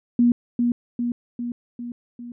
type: tone with echo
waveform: sine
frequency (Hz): 240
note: B3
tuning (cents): -49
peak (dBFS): -13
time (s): 0.19-0.32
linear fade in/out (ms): 2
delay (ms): 400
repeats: 5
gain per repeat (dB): -4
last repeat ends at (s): 2.32
effects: none